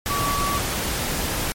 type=tone in noise; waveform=sine; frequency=1141 Hz; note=C#6; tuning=50 cents sharp; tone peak=-23 dBFS; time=0.1-0.58 s; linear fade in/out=0 ms; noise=pink; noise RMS=-25 dBFS; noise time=0.06-1.52 s; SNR=-1 dB; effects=MP3 64 kbps